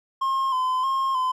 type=tone with vibrato; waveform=triangle; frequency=1046.5 Hz; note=C6; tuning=in tune; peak=-19 dBFS; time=0.21-1.32 s; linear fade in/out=10 ms; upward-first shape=square; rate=1.6 Hz; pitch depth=39 cents each way; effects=none